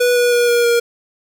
square tone with pitch steps, 489.9 / 485.4 / 480.9 / 476.5 / 472.1 Hz, B4 / B4 / B4 / A#4 / A#4, -14 / -30 / -46 / +38 / +22 cents, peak -12 dBFS, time 0-0.8 s, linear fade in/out 10 ms, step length 160 ms, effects none

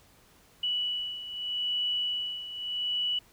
sine beating tone pair, 2951 / 2951.81 Hz, F#7 / F#7, -5 / -5 cents, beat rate 0.81 Hz, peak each -30 / -35 dBFS, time 0.63-3.19 s, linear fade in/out 5 ms, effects pink hiss -60 dBFS RMS until 3.32 s

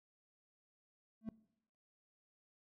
triangle tone with exponential growth, 221.3 Hz, A3, 10 cents sharp, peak -33 dBFS, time 1.21-1.29 s, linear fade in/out 2 ms, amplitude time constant 17 ms, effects noise-tail reverb RT60 0.8 s tail -21 dB re dry

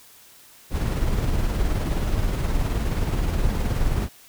brown noise with tremolo, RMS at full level -21 dBFS, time 0.7-4.09 s, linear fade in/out 50 ms, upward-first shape sine, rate 19 Hz, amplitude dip 35%, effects white hiss -50 dBFS RMS until 4.28 s

